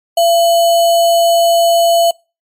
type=tone with sample-and-hold; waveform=sine; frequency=678 Hz; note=E5; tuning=49 cents sharp; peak=-7 dBFS; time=0.17-2.11 s; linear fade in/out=5 ms; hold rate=3675 Hz; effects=noise-tail reverb RT60 0.3 s tail -26 dB re dry + MP3 64 kbps